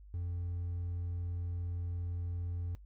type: tone with hard clipping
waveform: triangle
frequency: 87.4 Hz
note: F2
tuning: 2 cents sharp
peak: -36 dBFS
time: 0.14-2.75 s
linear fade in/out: 0 ms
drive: 5 dB
effects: noise-tail reverb RT60 0.1 s tail -19 dB re dry + added 50 Hz sine -51 dBFS peak until 2.85 s